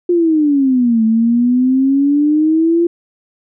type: exponential two-way sweep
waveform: sine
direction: down then up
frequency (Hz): 356.7 to 219.8 to 345.4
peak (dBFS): -9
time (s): 0.09-2.87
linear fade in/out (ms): 5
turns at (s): 1.04
effects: none